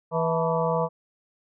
harmonic tone with a mistuned harmonic, 163.8 Hz, E3, 11 cents flat, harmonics 1 / 3 / 4 / 5 / 6 / 7, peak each -28 / -26 / -28 / -31 / -30 / -32 dBFS, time 0.11-0.89 s, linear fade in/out 50 ms, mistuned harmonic 5, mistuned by +120 cents, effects none

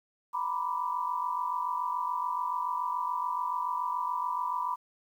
sine tone cluster, 951 / 998 / 1172 Hz, A#5 / B5 / D6, +34 / +18 / -4 cents, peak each -35 / -31 / -36 dBFS, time 0.33-4.76 s, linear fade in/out 20 ms, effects 10-bit

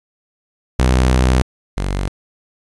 sawtooth tone pair in turn, 63.4 / 47.5 Hz, B1 / F#1, +46 / +46 cents, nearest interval perfect fourth, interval 500 cents, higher first, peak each -7 / -14 dBFS, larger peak first, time 0.79-1.42 / 1.77-2.08 s, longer first, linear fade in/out 0 ms, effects resampled to 24000 Hz + 8-bit

